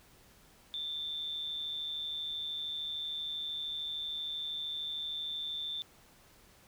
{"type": "tone with amplitude modulation", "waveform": "sine", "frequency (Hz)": 3553, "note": "A7", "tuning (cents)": 16, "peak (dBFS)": -33, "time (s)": [0.74, 5.82], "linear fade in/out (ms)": 0, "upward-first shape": "sine", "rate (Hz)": 153, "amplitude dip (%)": 50, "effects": ["pink hiss -61 dBFS RMS until 6.67 s"]}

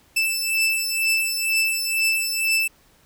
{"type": "beating tone pair", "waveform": "sawtooth", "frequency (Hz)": [2642, 2644.1], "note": ["E7", "E7"], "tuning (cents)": [3, 5], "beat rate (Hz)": 2.1, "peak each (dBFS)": [-19, -20], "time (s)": [0.16, 2.68], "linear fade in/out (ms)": 10, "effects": ["pink hiss -57 dBFS RMS until 3.05 s"]}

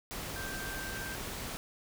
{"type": "tone in noise", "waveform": "sine", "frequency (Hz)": 1568, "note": "G6", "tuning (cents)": 0, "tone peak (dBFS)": -41, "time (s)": [0.36, 1.15], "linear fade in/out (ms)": 0, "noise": "pink", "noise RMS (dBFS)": -40, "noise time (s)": [0.11, 1.57], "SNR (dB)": -4, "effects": []}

